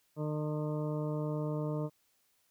harmonic tone with a mistuned harmonic, 151.5 Hz, D#3, 46 cents flat, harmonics 1 / 2 / 3 / 4 / 6 / 7 / 8, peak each -34 / -39 / -40 / -41 / -50 / -50 / -53 dBFS, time 0.16-1.9 s, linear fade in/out 50 ms, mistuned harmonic 8, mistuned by +19 cents, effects white hiss -73 dBFS RMS until 2.5 s

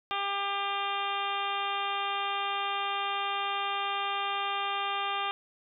harmonic tone, 398.9 Hz, G4, 30 cents sharp, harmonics 1 / 2 / 3 / 4 / 5 / 6 / 7 / 8 / 9, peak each -43 / -34 / -33 / -42 / -44 / -40 / -39 / -40 / -41 dBFS, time 0.11-5.31 s, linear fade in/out 0 ms, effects none

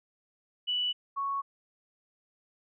sine tone pair in turn, 2960 / 1108.7 Hz, F#7 / C#6, 0 / 0 cents, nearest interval octave + perfect fourth, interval 1700 cents, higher first, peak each -27 / -29 dBFS, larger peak first, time 0.67-0.93 / 1.16-1.42 s, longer neither, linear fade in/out 20 ms, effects none

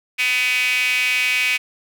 sawtooth tone with high-pass filter, 251.3 Hz, B3, 30 cents sharp, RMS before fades -19 dBFS, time 0.18-1.58 s, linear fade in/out 20 ms, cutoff 2400 Hz, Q 9.5, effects none

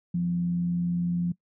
sine tone with frequency modulation, 174.61 Hz, F3, in tune, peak -23 dBFS, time 0.14-1.32 s, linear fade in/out 5 ms, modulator 80.5 Hz, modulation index 0.21, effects noise-tail reverb RT60 0.1 s tail -21 dB re dry + high-pass 100 Hz 12 dB/octave

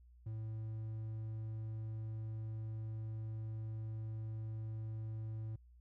triangle tone, 110 Hz, A2, in tune, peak -38 dBFS, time 0.26-5.56 s, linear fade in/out 5 ms, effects added 60 Hz sine -59 dBFS peak until 5.8 s

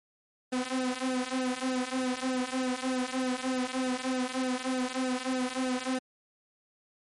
sawtooth tone with flanger, 255.9 Hz, C4, 38 cents flat, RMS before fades -31 dBFS, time 0.52-5.99 s, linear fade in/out 10 ms, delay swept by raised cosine 0.89 to 4.09 ms, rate 3.3 Hz, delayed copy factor -0.85, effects MP3 48 kbps

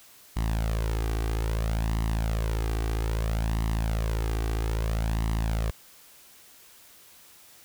sawtooth tone with flanger, 55 Hz, A1, in tune, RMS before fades -27 dBFS, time 0.36-5.71 s, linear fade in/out 10 ms, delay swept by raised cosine 1 to 2.6 ms, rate 0.61 Hz, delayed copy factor +0.6, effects white hiss -53 dBFS RMS until 7.64 s

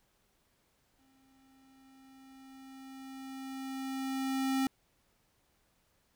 square tone with exponential growth, 266.4 Hz, C4, 31 cents sharp, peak -28 dBFS, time 0.99-4.67 s, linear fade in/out 2 ms, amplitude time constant 800 ms, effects pink hiss -73 dBFS RMS until 6.15 s

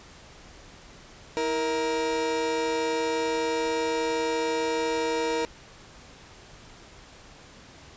30% pulse tone pair together, 323.4 / 469.2 Hz, E4 / A#4, -33 / +11 cents, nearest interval tritone, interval 644 cents, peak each -29 / -23 dBFS, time 1.37-5.45 s, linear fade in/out 0 ms, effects pink hiss -49 dBFS RMS until 7.96 s + resampled to 16000 Hz

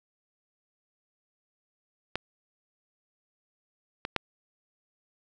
clicks, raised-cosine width 0.3 ms, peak -13 / -16 / -9 dBFS, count 3, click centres 2.156 / 4.051 / 4.163 s, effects none

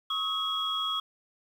sine tone cluster, 1106 / 1276 / 3314 Hz, C#6 / D#6 / G#7, -4 / +43 / -4 cents, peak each -37 / -32 / -29 dBFS, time 0.1-1 s, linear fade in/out 5 ms, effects tanh soft clip ceiling -19 dBFS + 9-bit

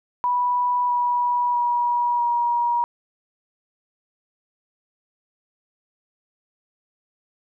sine tone with pitch steps, 982 / 972.4 / 962.9 / 953.5 Hz, B5 / B5 / B5 / A#5, -10 / -27 / -44 / +39 cents, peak -18 dBFS, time 0.24-2.84 s, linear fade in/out 0 ms, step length 650 ms, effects none

